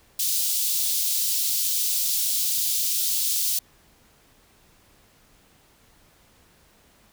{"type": "high-pass noise", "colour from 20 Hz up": "white", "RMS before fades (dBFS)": -24, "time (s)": [0.19, 3.59], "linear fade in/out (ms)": 5, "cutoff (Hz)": 3500, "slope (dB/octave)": 24, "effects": ["pink hiss -58 dBFS RMS until 7.12 s"]}